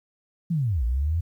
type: linear two-way sweep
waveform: sine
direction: down then up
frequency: 177.1 to 55.8 to 87.3 Hz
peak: -21 dBFS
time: 0.5-1.21 s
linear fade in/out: 10 ms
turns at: 0.84 s
effects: 10-bit